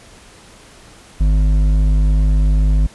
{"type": "tone with hard clipping", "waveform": "sine", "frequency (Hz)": 51.2, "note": "G#1", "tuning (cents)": -24, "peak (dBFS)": -12, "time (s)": [1.2, 2.87], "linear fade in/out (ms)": 10, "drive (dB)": 8, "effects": ["pink hiss -43 dBFS RMS until 2.94 s", "resampled to 24000 Hz"]}